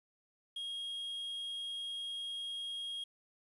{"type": "tone", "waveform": "triangle", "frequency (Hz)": 3265, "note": "G#7", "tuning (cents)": -30, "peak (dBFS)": -37, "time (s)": [0.56, 3.04], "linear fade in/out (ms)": 5, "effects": ["resampled to 24000 Hz", "11-bit"]}